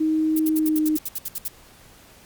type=tone with pitch glide; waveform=sine; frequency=314 to 308.8 Hz; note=D#4 to D#4; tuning=+16 to -13 cents; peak=-18 dBFS; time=0-0.97 s; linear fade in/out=10 ms; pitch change=-29 cents; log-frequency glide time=0.52-0.83 s
type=noise bursts; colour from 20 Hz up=violet; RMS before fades=-27 dBFS; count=12; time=0.36-1.483 s; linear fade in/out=5 ms; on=34 ms; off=65 ms
effects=pink hiss -50 dBFS RMS until 2.25 s + Opus 48 kbps